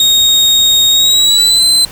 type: tone with pitch glide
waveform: 35% pulse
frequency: 3729 to 4067 Hz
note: A#7 to C8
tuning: 0 to -50 cents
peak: -5 dBFS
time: 0-1.85 s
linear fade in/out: 2 ms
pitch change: +150 cents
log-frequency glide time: 0.9-1.65 s
effects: pink hiss -32 dBFS RMS until 1.91 s

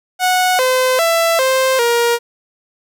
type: tone with pitch steps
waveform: sawtooth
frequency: 735 / 513 / 666 / 524 / 472 Hz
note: F#5 / C5 / E5 / C5 / A#4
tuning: -12 / -34 / +18 / +2 / +22 cents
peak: -8 dBFS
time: 0.19-2.19 s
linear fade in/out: 50 ms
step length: 400 ms
effects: none

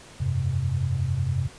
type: chord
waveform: sine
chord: F suspended second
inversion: none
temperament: just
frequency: 87.31 / 98.22 / 130.96 Hz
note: F2 / G2 / C3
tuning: 0 / +4 / +2 cents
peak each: -28 / -28 / -25 dBFS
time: 0.2-1.48 s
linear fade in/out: 10 ms
effects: pink hiss -47 dBFS RMS until 1.58 s + resampled to 22050 Hz

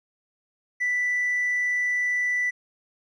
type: tone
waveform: triangle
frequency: 1977 Hz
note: B6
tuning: 1 cent sharp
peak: -19 dBFS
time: 0.8-2.51 s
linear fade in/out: 20 ms
effects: tanh soft clip ceiling -18 dBFS + resampled to 22050 Hz

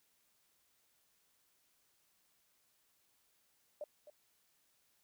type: tone with echo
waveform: sine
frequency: 598 Hz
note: D5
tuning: 31 cents sharp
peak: -40 dBFS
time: 3.81-3.84 s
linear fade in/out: 2 ms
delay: 260 ms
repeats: 1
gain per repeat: -12 dB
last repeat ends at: 4.1 s
effects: white hiss -75 dBFS RMS until 5.03 s

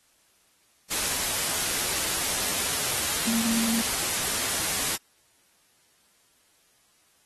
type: tone in noise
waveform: sine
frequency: 228.5 Hz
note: A#3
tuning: 34 cents flat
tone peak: -25 dBFS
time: 3.26-3.82 s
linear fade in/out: 20 ms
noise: white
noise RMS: -27 dBFS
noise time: 0.9-4.97 s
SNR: -1 dB
effects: white hiss -64 dBFS RMS until 7.25 s + AAC 32 kbps

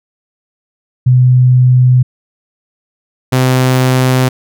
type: tone pair in turn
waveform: sine / sawtooth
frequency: 126.3 / 128.73 Hz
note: B2 / C3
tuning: +39 / -28 cents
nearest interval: unison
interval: 33 cents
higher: second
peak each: -4 dBFS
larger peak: neither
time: 1.06-2.03 / 3.32-4.29 s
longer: neither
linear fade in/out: 10 ms
effects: none

